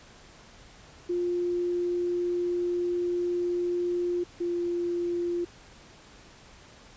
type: tone pair in turn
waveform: sine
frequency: 351.8 / 347.6 Hz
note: F4 / F4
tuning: +13 / -8 cents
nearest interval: unison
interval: 21 cents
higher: first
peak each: -25 / -26 dBFS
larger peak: first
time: 1.09-4.24 / 4.4-5.45 s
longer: first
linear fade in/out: 10 ms
effects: pink hiss -52 dBFS RMS until 6.96 s + resampled to 16000 Hz